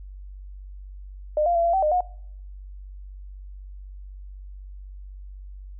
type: tone with pitch steps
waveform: sine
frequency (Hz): 606 / 694 / 677 / 682 / 767 / 609 / 722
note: D#5 / F5 / E5 / F5 / G5 / D#5 / F#5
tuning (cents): -46 / -11 / +46 / -41 / -38 / -37 / -43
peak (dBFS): -18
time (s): 1.37-2.007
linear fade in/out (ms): 2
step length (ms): 91
effects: noise-tail reverb RT60 0.7 s tail -24 dB re dry + added 48 Hz sine -37 dBFS peak until 5.79 s